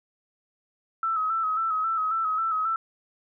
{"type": "tone with vibrato", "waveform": "sine", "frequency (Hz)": 1300, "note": "E6", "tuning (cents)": -24, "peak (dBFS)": -23, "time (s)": [1.03, 2.76], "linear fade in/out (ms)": 2, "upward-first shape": "square", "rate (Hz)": 3.7, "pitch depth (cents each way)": 40, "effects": []}